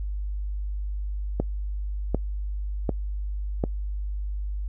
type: click train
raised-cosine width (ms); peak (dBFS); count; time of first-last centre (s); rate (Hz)
2; -10; 4; 1.4-3.639; 1.34
effects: noise-tail reverb RT60 0.1 s tail -23 dB re dry + added 50 Hz sine -27 dBFS peak until 4.68 s